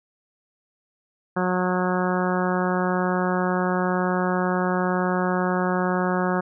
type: harmonic tone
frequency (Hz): 182.1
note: F#3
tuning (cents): -27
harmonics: 1 / 2 / 3 / 4 / 5 / 6 / 7 / 8 / 9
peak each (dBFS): -24 / -27 / -29 / -30 / -31 / -32 / -32 / -33 / -34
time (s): 1.36-6.41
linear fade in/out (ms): 10
effects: none